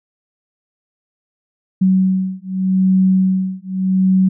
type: beating tone pair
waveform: sine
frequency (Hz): 187.7 / 188.53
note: F#3 / F#3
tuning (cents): +25 / +33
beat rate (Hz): 0.83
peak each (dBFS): -15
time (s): 1.81-4.29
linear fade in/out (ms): 10
effects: none